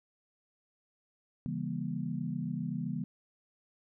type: chord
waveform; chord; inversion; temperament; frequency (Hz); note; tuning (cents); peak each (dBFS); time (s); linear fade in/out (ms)
sine; C# diminished seventh; none; just; 138.59 / 166.31 / 199.57 / 239.5; C#3 / E3 / G3 / Bb3; 0 / +16 / +31 / +47; -39 / -37 / -39 / -38; 1.46-3.04; 0
effects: none